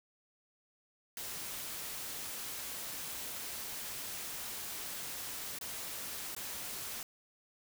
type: noise with dropouts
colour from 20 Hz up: white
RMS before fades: -42 dBFS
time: 1.17-7.03 s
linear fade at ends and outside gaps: 2 ms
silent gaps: 5.587-5.611 / 6.35-6.364 s
effects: none